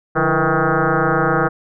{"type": "tone with frequency modulation", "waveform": "sine", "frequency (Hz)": 466.2, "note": "A#4", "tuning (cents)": 0, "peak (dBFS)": -13, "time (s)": [0.15, 1.49], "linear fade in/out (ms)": 20, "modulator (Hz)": 160, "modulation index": 6.7, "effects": []}